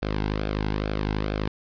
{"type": "tone with flanger", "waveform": "sawtooth", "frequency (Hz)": 51.91, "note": "G#1", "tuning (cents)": 0, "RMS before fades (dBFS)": -27, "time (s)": [0.02, 1.48], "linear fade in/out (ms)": 5, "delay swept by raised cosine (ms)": [1, 1.69], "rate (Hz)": 2.3, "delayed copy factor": -0.6, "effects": ["resampled to 11025 Hz", "8-bit"]}